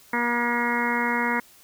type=harmonic tone; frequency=238.9 Hz; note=A#3; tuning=43 cents sharp; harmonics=1 / 2 / 3 / 4 / 5 / 6 / 7 / 8 / 9; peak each=-28 / -32 / -38 / -27 / -35 / -31 / -33 / -29 / -30 dBFS; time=0.13-1.4 s; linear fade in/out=5 ms; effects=white hiss -53 dBFS RMS until 1.63 s